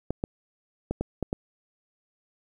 clicks, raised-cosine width 2 ms, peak -14 dBFS, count 6, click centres 0.106 / 0.239 / 0.91 / 1.01 / 1.227 / 1.329 s, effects 9-bit

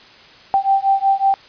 sine beating tone pair, 780 / 785.4 Hz, G5 / G5, -9 / +3 cents, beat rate 5.4 Hz, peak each -16 dBFS, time 0.54-1.34 s, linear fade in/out 0 ms, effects white hiss -44 dBFS RMS until 1.48 s + resampled to 11025 Hz

